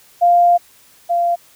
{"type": "tone pair in turn", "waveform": "sine", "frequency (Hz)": [698.5, 691.3], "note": ["F5", "F5"], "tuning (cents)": [0, -18], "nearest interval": "unison", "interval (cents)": 18, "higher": "first", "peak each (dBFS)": [-8, -13], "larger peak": "first", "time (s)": [[0.21, 0.58], [1.09, 1.36]], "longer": "first", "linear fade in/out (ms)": 20, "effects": ["white hiss -49 dBFS RMS until 1.55 s"]}